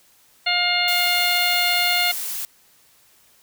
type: harmonic tone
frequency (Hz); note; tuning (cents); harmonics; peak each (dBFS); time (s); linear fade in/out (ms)
709; F5; +26; 1 / 2 / 3 / 4 / 5 / 6; -26 / -28 / -22 / -24 / -27 / -24; 0.46-2.12; 10
type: noise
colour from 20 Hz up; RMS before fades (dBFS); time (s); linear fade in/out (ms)
blue; -28; 0.88-2.45; 0
effects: white hiss -56 dBFS RMS until 3.42 s